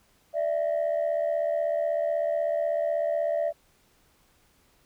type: tone pair together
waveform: sine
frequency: 589.8 / 666 Hz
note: D5 / E5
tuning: +7 / +18 cents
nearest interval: major second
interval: 211 cents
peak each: -25 / -25 dBFS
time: 0.33-3.53 s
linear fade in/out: 50 ms
effects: tanh soft clip ceiling -20 dBFS + pink hiss -64 dBFS RMS until 4.85 s